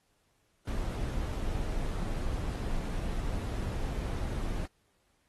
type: noise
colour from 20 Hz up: brown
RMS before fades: -33 dBFS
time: 0.67-4.66 s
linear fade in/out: 5 ms
effects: pink hiss -73 dBFS RMS until 5.28 s + AAC 32 kbps